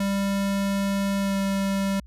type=tone with pitch glide; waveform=square; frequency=197.6 to 195.9 Hz; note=G3 to G3; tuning=+14 to -1 cents; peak=-23 dBFS; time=0-2 s; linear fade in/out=5 ms; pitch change=-15 cents; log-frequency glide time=1.19-1.37 s; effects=added 60 Hz sine -43 dBFS peak until 2.06 s + resampled to 32000 Hz